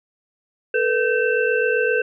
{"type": "tone cluster", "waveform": "sine", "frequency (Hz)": [443.1, 490.7, 1548, 2676], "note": ["A4", "B4", "G6", "E7"], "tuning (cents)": [12, -11, -22, 25], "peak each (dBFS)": [-21, -21, -22, -27], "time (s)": [0.74, 2.02], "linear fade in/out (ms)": 5, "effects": []}